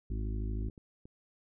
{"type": "harmonic tone", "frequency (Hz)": 53, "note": "G#1", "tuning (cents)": 36, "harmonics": [1, 2, 4, 5, 6, 7], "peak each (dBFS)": [-33, -39, -45, -47, -49, -50], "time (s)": [0.1, 0.69], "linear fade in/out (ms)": 5}
{"type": "clicks", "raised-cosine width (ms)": 3, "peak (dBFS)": -38, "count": 4, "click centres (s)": [0.619, 0.698, 0.778, 1.055]}
{"effects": []}